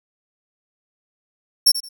sawtooth tone with echo, 5450 Hz, F8, 43 cents flat, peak -7 dBFS, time 1.66-1.72 s, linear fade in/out 10 ms, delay 85 ms, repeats 2, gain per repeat -13 dB, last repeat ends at 1.89 s, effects none

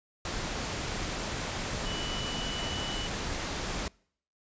sine tone in noise, 2960 Hz, F#7, in tune, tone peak -37 dBFS, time 1.86-3.07 s, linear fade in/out 2 ms, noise pink, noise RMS -34 dBFS, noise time 0.25-3.88 s, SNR -6 dB, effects noise-tail reverb RT60 0.6 s tail -26 dB re dry + resampled to 16000 Hz

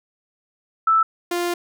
sine / sawtooth tone pair in turn, 1318.5 / 349.2 Hz, E6 / F4, 0 / 0 cents, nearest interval octave + major seventh, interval 2300 cents, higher first, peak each -13 / -17 dBFS, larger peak first, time 0.87-1.03 / 1.31-1.54 s, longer second, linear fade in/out 5 ms, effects none

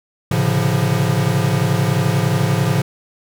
square tone cluster, 109.2 / 132.1 / 143.4 / 172.5 Hz, A2 / C3 / D3 / F3, -13 / +17 / -41 / -21 cents, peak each -21 dBFS, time 0.31-2.82 s, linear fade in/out 5 ms, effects none

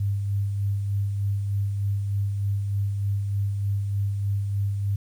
sine tone with tremolo, 100 Hz, G2, 35 cents sharp, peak -21 dBFS, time 0-4.96 s, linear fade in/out 5 ms, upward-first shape sine, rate 3.3 Hz, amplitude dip 35%, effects 9-bit

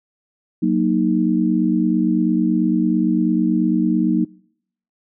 sine chord, D# minor, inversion first, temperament equal with one note detuned, 185 / 234 / 311.1 Hz, F#3 / A#3 / D#4, 0 / +7 / 0 cents, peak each -19 dBFS, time 0.62-4.25 s, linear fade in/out 10 ms, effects noise-tail reverb RT60 0.7 s tail -25 dB re dry

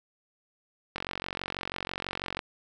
click train, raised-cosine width 0.3 ms, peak -16 dBFS, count 67, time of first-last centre 0.96-2.392 s, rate 46.1 Hz, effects none

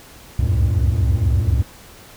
triangle tone cluster, 67.3 / 71.6 / 87.3 / 95.4 / 113.6 Hz, C2 / D2 / F2 / G2 / A#2, +49 / -43 / 0 / -47 / -44 cents, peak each -18 dBFS, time 0.39-1.63 s, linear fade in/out 5 ms, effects tanh soft clip ceiling -7 dBFS + pink hiss -43 dBFS RMS until 2.16 s

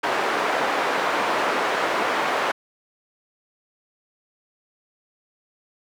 white band-pass noise, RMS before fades -23 dBFS, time 0.03-2.52 s, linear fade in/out 10 ms, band 390 to 1300 Hz, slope 12 dB/octave, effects none

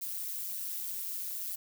violet noise with amplitude modulation, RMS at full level -34 dBFS, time 0.01-1.56 s, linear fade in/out 10 ms, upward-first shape sine, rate 185 Hz, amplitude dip 80%, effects none

